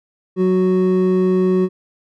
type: tone pair together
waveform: triangle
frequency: 185 / 370 Hz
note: F#3 / F#4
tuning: 0 / 0 cents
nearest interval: octave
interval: 1200 cents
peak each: -14 / -13 dBFS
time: 0.36-1.69 s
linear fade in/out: 50 ms
effects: none